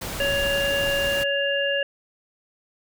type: noise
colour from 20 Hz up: pink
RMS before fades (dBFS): -31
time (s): 0.01-1.24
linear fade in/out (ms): 10
type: harmonic tone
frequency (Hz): 560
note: C#5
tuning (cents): +18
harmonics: 1 / 3 / 5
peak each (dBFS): -24 / -26 / -26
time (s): 0.2-1.83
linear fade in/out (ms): 2
effects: none